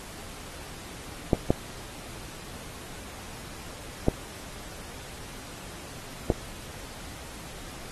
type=clicks; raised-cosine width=2 ms; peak=-6 dBFS; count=4; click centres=1.332 / 1.505 / 4.084 / 6.302 s; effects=pink hiss -43 dBFS RMS until 7.91 s + AAC 32 kbps